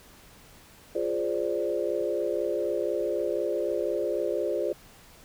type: chord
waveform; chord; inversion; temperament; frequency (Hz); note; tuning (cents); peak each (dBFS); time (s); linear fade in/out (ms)
sine; D half-diminished seventh; first; equal; 349.2 / 415.3 / 523.3 / 587.3; F4 / Ab4 / C5 / D5; 0 / 0 / 0 / 0; -31; 0.95-4.73; 5
effects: pink hiss -53 dBFS RMS until 5.24 s